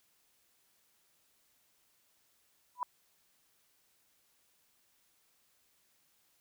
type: tone with exponential growth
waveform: sine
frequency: 987.8 Hz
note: B5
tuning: in tune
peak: -27 dBFS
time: 2.75-2.83 s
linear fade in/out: 1 ms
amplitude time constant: 16 ms
effects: white hiss -72 dBFS RMS until 6.4 s